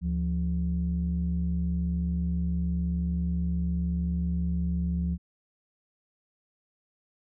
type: tone pair together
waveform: sine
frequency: 73.42 / 174.42 Hz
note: D2 / F3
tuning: 0 / -2 cents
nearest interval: octave + minor third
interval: 1498 cents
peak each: -27 dBFS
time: 0.01-5.18 s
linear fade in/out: 50 ms
effects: tanh soft clip ceiling -19 dBFS